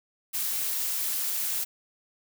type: noise with amplitude modulation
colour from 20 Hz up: blue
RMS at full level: -27 dBFS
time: 0.33-1.65 s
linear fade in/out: 20 ms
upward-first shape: sine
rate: 242 Hz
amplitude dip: 50%
effects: none